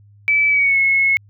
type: tone with pitch glide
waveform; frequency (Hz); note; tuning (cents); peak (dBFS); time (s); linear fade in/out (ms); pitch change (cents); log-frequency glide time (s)
sine; 2306 to 2182; D7 to C#7; -32 to -28; -12; 0.28-1.17; 0; -96; 0.49-0.78
effects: added 102 Hz sine -45 dBFS peak until 1.29 s